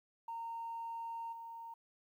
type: tone with level steps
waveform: sine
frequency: 920 Hz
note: A#5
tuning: 23 cents flat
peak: -39 / -45 dBFS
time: 0.28-1.74 s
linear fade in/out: 5 ms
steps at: 1.32 s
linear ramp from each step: 10 ms
effects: tanh soft clip ceiling -36 dBFS + 12-bit